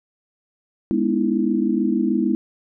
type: chord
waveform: sine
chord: E major seventh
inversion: first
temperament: equal with one note detuned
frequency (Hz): 207.7 / 246.9 / 303.1 / 329.6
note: G#3 / B3 / D#4 / E4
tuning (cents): 0 / 0 / -45 / 0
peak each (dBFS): -22 / -22 / -25 / -22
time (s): 0.91-2.35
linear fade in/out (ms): 0
effects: none